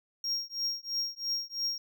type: tone with tremolo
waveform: triangle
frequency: 5580 Hz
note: F8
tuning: 2 cents flat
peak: -26 dBFS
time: 0.24-1.78 s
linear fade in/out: 2 ms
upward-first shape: triangle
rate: 3 Hz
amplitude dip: 100%
effects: none